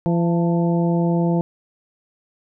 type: harmonic tone with a mistuned harmonic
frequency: 170 Hz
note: F3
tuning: 46 cents flat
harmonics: 1 / 2 / 3 / 4 / 5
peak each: -17 / -23 / -27 / -29 / -31 dBFS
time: 0.06-1.41 s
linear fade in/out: 0 ms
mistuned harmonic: 5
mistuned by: +62 cents
effects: none